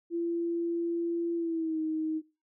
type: tone with pitch glide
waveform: sine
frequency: 339.3 to 314.8 Hz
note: F4 to D#4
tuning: -50 to +20 cents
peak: -28 dBFS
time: 0.1-2.22 s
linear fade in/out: 50 ms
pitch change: -130 cents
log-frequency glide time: 1.35-1.8 s
effects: noise-tail reverb RT60 0.3 s tail -20 dB re dry